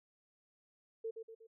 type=tone with echo; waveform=sine; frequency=450 Hz; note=A4; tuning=39 cents sharp; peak=-37 dBFS; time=1.04-1.11 s; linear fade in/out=10 ms; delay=120 ms; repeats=3; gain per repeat=-6 dB; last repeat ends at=1.47 s; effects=none